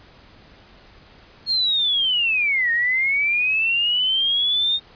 sine linear two-way sweep, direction down then up, 4300 to 1840 to 3697 Hz, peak -17 dBFS, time 1.46-4.8 s, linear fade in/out 50 ms, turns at 2.71 s, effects pink hiss -49 dBFS RMS until 4.95 s + resampled to 11025 Hz

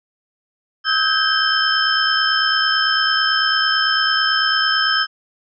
sine tone cluster, 1285 / 1546 / 1615 / 3113 / 5220 Hz, E6 / G6 / G#6 / G7 / E8, -45 / -24 / -49 / -13 / -18 cents, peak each -21 dBFS, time 0.84-5.07 s, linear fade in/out 50 ms, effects none

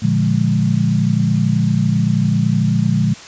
sine chord, Bb dominant seventh, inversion none, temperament equal, 116.54 / 146.83 / 174.61 / 207.7 Hz, Bb2 / D3 / F3 / Ab3, 0 / 0 / 0 / 0 cents, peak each -18 dBFS, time 0.02-3.14 s, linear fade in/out 10 ms, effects white hiss -36 dBFS RMS until 3.27 s + resampled to 16000 Hz

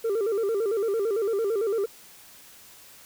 sine tone with vibrato, 425 Hz, G#4, 40 cents sharp, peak -20 dBFS, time 0.04-1.86 s, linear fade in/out 10 ms, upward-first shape square, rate 8.9 Hz, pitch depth 120 cents each way, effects tanh soft clip ceiling -22 dBFS + white hiss -50 dBFS RMS until 3.05 s

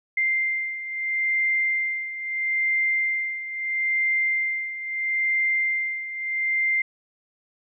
sine beating tone pair, 2093 / 2093.76 Hz, C7 / C7, 0 / +1 cents, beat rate 0.76 Hz, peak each -28 / -23 dBFS, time 0.17-6.82 s, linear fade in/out 5 ms, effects none

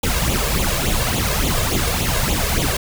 pink noise with flanger, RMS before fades -19 dBFS, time 0.03-2.77 s, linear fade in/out 5 ms, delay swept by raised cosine 0.28 to 1.88 ms, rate 3.5 Hz, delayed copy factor +0.75, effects none

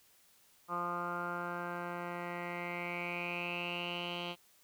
10% pulse tone with low-pass filter sweep, 174.61 Hz, F3, in tune, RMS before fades -39 dBFS, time 0.68-4.36 s, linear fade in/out 50 ms, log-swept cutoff 1200 to 3300 Hz, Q 8.1, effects white hiss -66 dBFS RMS until 4.63 s

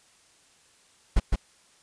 brown noise with echo, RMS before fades -18 dBFS, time 1.16-1.2 s, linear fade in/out 10 ms, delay 160 ms, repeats 1, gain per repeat -3 dB, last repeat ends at 1.36 s, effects white hiss -60 dBFS RMS until 1.82 s + resampled to 22050 Hz

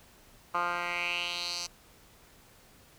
10% pulse tone with band-pass filter sweep, 174.61 Hz, F3, in tune, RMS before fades -33 dBFS, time 0.54-1.67 s, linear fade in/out 10 ms, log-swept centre 1200 to 5500 Hz, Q 3.7, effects pink hiss -58 dBFS RMS until 2.98 s

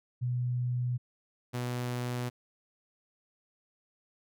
sine / sawtooth tone pair in turn, 123.47 / 123.04 Hz, B2 / B2, 0 / -6 cents, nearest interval unison, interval 6 cents, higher first, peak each -28 dBFS, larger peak neither, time 0.21-0.98 / 1.53-2.3 s, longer neither, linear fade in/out 20 ms, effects none

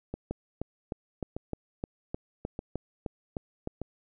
two click trains, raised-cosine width 2 ms, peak -21 / -19 dBFS, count 4 / 12, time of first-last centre 0.14-3.816 / 0.31-3.674 s, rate 0.816 / 3.27 Hz, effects none

